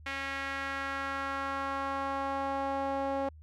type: tone with band-pass filter sweep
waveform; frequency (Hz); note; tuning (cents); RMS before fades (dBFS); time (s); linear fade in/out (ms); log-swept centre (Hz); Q
sawtooth; 273.6; C#4; -23; -34; 0.06-3.29; 5; 2100 to 660; 2
effects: added 77 Hz sine -49 dBFS peak until 3.42 s